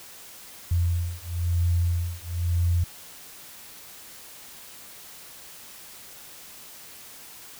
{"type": "beating tone pair", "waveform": "sine", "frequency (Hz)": [85.8, 86.8], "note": ["F2", "F2"], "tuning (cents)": [-30, -10], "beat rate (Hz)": 1, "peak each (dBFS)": -25, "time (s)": [0.71, 2.84], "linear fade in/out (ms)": 5, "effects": ["white hiss -45 dBFS RMS until 7.59 s"]}